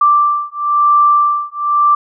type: beating tone pair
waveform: sine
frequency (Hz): 1174.7 / 1175.7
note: D6 / D6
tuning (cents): 0 / +2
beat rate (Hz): 1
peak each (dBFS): -12 / -12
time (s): 0.01-1.95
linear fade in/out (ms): 5
effects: none